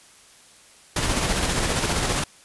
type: noise with tremolo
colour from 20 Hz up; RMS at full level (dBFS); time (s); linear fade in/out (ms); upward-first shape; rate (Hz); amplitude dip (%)
pink; -22; 0.96-2.24; 5; square; 15; 30
effects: white hiss -51 dBFS RMS until 2.44 s + resampled to 24000 Hz

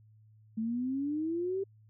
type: exponential sweep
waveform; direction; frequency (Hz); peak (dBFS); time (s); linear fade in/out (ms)
sine; up; 217.2 to 396.9; -30; 0.57-1.64; 10
effects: added 108 Hz sine -57 dBFS peak until 1.89 s

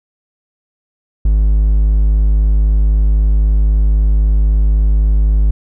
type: tone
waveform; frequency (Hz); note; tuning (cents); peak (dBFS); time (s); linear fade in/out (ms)
triangle; 51.91; G#1; 0; -6; 1.25-5.51; 5
effects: none

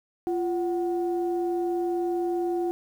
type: tone pair together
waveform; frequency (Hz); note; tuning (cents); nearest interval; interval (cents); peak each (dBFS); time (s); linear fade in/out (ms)
sine; 346.9 / 744; F4 / F#5; -12 / +9; octave + minor second; 1321; -24 / -32; 0.27-2.71; 0
effects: tanh soft clip ceiling -17 dBFS + 9-bit

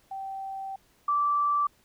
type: tone pair in turn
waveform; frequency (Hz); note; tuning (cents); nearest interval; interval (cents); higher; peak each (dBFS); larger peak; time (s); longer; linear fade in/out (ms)
sine; 776 / 1165.1; G5 / D6; -18 / -14; perfect fifth; 704; second; -33 / -22; second; 0.11-0.76 / 1.08-1.67; first; 5
effects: pink hiss -64 dBFS RMS until 1.84 s

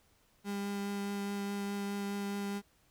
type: tone with vibrato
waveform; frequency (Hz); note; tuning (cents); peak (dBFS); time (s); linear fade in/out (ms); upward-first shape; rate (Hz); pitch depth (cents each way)
35% pulse; 200.9; G3; +43; -33; 0.44-2.62; 50; triangle; 4.8; 10
effects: pink hiss -69 dBFS RMS until 2.9 s

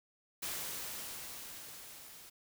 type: noise with level ramp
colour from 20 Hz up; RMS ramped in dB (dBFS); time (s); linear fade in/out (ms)
white; -39 to -54; 0.42-2.3; 10
effects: none

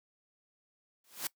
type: noise with exponential growth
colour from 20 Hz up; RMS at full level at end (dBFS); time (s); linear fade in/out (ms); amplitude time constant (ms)
white; -32; 1.04-1.27; 2; 49
effects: noise-tail reverb RT60 0.1 s tail -21 dB re dry + high-pass 200 Hz 12 dB/octave

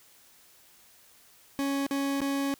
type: tone with dropouts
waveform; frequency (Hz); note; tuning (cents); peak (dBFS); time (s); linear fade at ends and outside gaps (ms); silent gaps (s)
40% pulse; 277.2; C#4; 0; -26; 1.59-2.54; 0; 1.865-1.91 / 2.205-2.216
effects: white hiss -58 dBFS RMS until 2.59 s

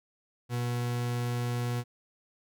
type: tone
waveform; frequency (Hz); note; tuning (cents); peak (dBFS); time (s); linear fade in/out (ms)
40% pulse; 121.2; B2; -32; -28; 0.49-1.84; 50
effects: none

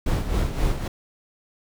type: noise with tremolo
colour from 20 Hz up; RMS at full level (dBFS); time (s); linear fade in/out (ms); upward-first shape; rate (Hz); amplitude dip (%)
brown; -21; 0.06-0.88; 5; sine; 3.8; 60
effects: none

